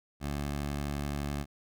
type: tone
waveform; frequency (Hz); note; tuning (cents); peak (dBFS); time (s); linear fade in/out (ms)
15% pulse; 71.8; D2; -39; -26; 0.2-1.46; 50
effects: none